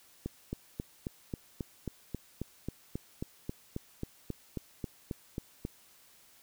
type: click train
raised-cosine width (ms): 3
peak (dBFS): -22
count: 21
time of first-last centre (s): 0.26-5.651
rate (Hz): 3.71
effects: white hiss -61 dBFS RMS until 6.42 s